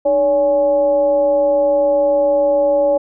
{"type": "tone with frequency modulation", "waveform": "sine", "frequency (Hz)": 568, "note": "C#5", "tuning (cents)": 42, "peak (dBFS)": -11, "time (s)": [0.05, 2.98], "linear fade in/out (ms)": 10, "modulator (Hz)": 263, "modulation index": 0.45, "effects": []}